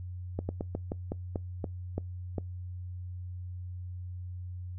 slowing click train, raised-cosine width 2 ms, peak -19 dBFS, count 10, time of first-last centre 0.39-2.382 s, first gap 100 ms, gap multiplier 1.19, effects noise-tail reverb RT60 0.2 s tail -25 dB re dry + added 90 Hz sine -37 dBFS peak until 4.78 s

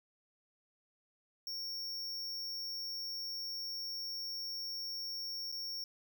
square tone with dropouts, 5500 Hz, F8, 27 cents flat, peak -39 dBFS, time 1.47-5.84 s, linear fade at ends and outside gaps 1 ms, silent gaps 5.517-5.524 s, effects none

